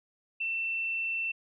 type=tone; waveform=sine; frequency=2685 Hz; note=E7; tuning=31 cents sharp; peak=-29 dBFS; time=0.4-1.32 s; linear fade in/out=10 ms; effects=none